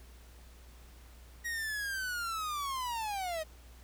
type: linear sweep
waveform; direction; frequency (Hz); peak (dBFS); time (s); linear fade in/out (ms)
45% pulse; down; 1900 to 614; -34; 1.44-3.44; 20
effects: added 60 Hz sine -52 dBFS peak until 3.83 s + pink hiss -60 dBFS RMS until 3.83 s